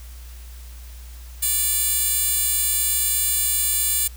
10% pulse tone with high-pass filter, 581 Hz, D5, 19 cents flat, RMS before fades -21 dBFS, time 1.42-4.08 s, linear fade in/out 10 ms, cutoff 8800 Hz, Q 0.85, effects added 60 Hz sine -36 dBFS peak until 4.16 s + white hiss -48 dBFS RMS until 4.16 s

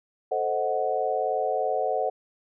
sine chord, A diminished seventh, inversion none, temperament equal, 440 / 523.3 / 622.3 / 740 Hz, A4 / C5 / Eb5 / Gb5, 0 / 0 / 0 / 0 cents, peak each -30 / -29 / -30 / -27 dBFS, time 0.31-2.1 s, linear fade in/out 10 ms, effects none

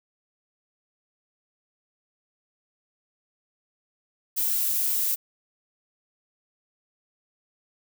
violet noise, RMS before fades -25 dBFS, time 4.36-5.16 s, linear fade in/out 20 ms, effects none

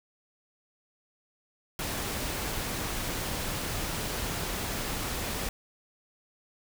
pink noise, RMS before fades -33 dBFS, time 1.79-5.49 s, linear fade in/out 2 ms, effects none

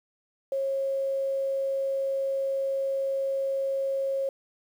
sine tone with quantisation, 543 Hz, C#5, 36 cents flat, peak -25 dBFS, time 0.52-4.29 s, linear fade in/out 2 ms, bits 9, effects none

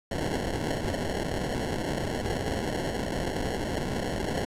white noise with sample-and-hold, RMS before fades -30 dBFS, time 0.11-4.45 s, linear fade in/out 2 ms, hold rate 1225 Hz, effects low-pass 10000 Hz 12 dB/octave

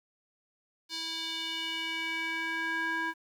square tone with band-pass filter sweep, 326.5 Hz, E4, 17 cents flat, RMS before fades -34 dBFS, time 0.89-3.14 s, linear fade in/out 50 ms, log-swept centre 4400 to 1400 Hz, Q 3.1, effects 10-bit

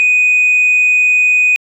sine tone, 2489 Hz, D#7, in tune, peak -6 dBFS, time 0-1.56 s, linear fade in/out 0 ms, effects tanh soft clip ceiling -5 dBFS

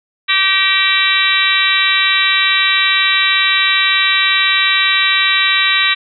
harmonic tone with a mistuned harmonic, 387.3 Hz, G4, 21 cents flat, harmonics 3 / 4 / 5 / 6 / 7 / 8 / 9 / 10, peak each -21 / -22 / -17 / -16 / -21 / -22 / -22 / -16 dBFS, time 0.28-5.95 s, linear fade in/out 20 ms, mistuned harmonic 5, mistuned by -32 cents, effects none

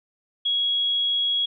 sine tone, 3322 Hz, G#7, in tune, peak -20 dBFS, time 0.45-1.46 s, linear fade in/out 10 ms, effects none

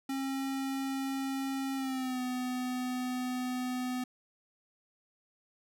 square tone with pitch glide, 269.7 to 251.6 Hz, C#4 to B3, -47 to +32 cents, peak -33 dBFS, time 0.09-4.04 s, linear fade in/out 5 ms, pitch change -121 cents, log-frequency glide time 1.75-2.21 s, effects none

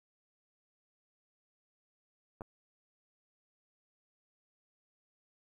clicks, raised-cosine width 1 ms, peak -30 dBFS, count 2, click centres 2.409 / 2.418 s, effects 11-bit

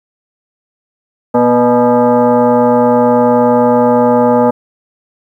sine tone with frequency modulation, 123.47 Hz, B2, in tune, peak -6 dBFS, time 1.34-4.51 s, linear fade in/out 10 ms, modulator 366 Hz, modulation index 2.2, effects 8-bit

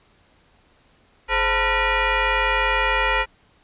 sine tone with frequency modulation, 523.3 Hz, C5, in tune, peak -17 dBFS, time 1.28-3.26 s, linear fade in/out 50 ms, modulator 473 Hz, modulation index 4.6, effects pink hiss -58 dBFS RMS until 3.63 s + resampled to 8000 Hz

